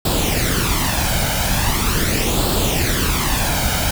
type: noise with flanger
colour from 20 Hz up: pink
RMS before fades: -18 dBFS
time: 0.05-3.91 s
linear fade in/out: 5 ms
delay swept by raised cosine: 0.24 to 1.34 ms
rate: 0.41 Hz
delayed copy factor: +0.6
effects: none